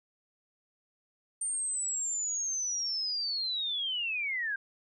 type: linear sweep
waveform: sine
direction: down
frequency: 8870 to 1568 Hz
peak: -30 dBFS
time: 1.41-4.56 s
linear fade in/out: 5 ms
effects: none